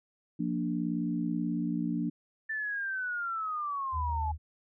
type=chord; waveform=sine; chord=Bb major; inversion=second; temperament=equal; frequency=174.61 / 233.1 / 293.7 Hz; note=F3 / Bb3 / D4; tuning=0 / 0 / 0 cents; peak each=-33 dBFS; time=0.39-2.1 s; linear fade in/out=10 ms
type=linear sweep; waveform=sine; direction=down; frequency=1776 to 840 Hz; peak=-31 dBFS; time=2.49-4.32 s; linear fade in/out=10 ms
type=tone; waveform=sine; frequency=77.78 Hz; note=D#2; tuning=in tune; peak=-31 dBFS; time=3.92-4.38 s; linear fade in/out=50 ms
effects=none